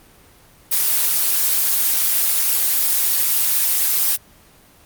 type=noise; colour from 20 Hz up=blue; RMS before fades=-17 dBFS; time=0.71-4.17 s; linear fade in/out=20 ms; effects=pink hiss -49 dBFS RMS until 4.85 s + Opus 24 kbps